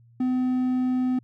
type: tone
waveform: triangle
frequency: 254 Hz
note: B3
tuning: 49 cents sharp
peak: -19 dBFS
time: 0.2-1.19 s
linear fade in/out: 5 ms
effects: added 117 Hz sine -52 dBFS peak until 1.23 s